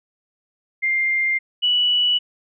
sine tone pair in turn, 2105 / 2950 Hz, C7 / F#7, +10 / -6 cents, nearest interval tritone, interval 584 cents, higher second, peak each -17 / -15 dBFS, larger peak second, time 0.82-1.39 / 1.62-2.19 s, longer neither, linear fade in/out 20 ms, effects none

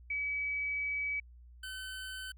sine / 25% pulse tone pair in turn, 2283 / 1523.7 Hz, D7 / G6, -50 / -50 cents, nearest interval perfect fifth, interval 700 cents, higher first, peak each -32 / -37 dBFS, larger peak first, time 0.1-1.2 / 1.63-2.32 s, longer first, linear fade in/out 5 ms, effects added 60 Hz sine -52 dBFS peak until 2.37 s

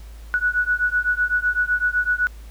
sine beating tone pair, 1468 / 1475.9 Hz, F#6 / F#6, -14 / -5 cents, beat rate 7.9 Hz, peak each -21 dBFS, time 0.34-2.27 s, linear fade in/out 0 ms, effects added 54 Hz sine -36 dBFS peak until 2.5 s + pink hiss -51 dBFS RMS until 2.5 s

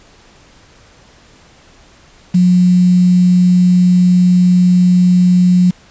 sine tone with quantisation, 180 Hz, F#3, 47 cents flat, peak -6 dBFS, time 2.34-5.71 s, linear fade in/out 10 ms, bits 5, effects pink hiss -45 dBFS RMS until 5.9 s + resampled to 16000 Hz

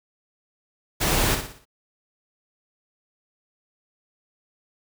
pink noise with echo, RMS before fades -22 dBFS, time 1-1.36 s, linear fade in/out 20 ms, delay 59 ms, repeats 5, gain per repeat -7 dB, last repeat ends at 1.655 s, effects none

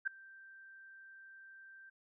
sine tone with ADSR envelope, 1568 Hz, G6, in tune, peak -29 dBFS, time 0.05-1.9 s, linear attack 23 ms, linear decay 4 ms, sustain -24 dB, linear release 10 ms, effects none

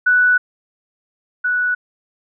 sine tone pair in turn, 1482 / 1475.8 Hz, F#6 / F#6, +2 / -5 cents, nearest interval unison, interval 7 cents, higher first, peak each -10 / -15 dBFS, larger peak first, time 0.06-0.38 / 1.44-1.75 s, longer first, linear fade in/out 10 ms, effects none

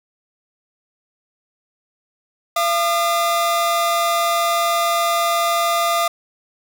45% pulse tone pair together, 680.8 / 1213 Hz, F5 / D#6, -44 / -44 cents, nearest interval minor seventh, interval 1000 cents, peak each -19 dBFS, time 2.56-6.08 s, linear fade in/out 5 ms, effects none

